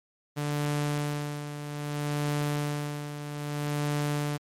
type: tone with tremolo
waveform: sawtooth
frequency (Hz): 146.83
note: D3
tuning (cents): 0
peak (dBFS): -22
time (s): 0.36-4.38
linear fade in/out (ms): 20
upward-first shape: sine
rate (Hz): 0.62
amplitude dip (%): 65
effects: MP3 64 kbps